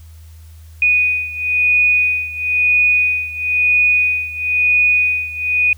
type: beating tone pair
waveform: sine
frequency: 2475 / 2476 Hz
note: D#7 / D#7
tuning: -10 / -9 cents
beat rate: 1 Hz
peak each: -14 / -17 dBFS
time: 0.82-5.73 s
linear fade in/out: 2 ms
effects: added 80 Hz sine -36 dBFS peak until 5.77 s + white hiss -52 dBFS RMS until 5.77 s